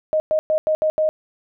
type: tone bursts at uneven times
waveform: sine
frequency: 622.3 Hz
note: D#5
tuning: in tune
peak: -15 dBFS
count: 6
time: 0.13-0.2 / 0.31-0.39 / 0.5-0.58 / 0.67-0.75 / 0.82-0.9 / 0.98-1.09 s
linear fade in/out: 0 ms
effects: none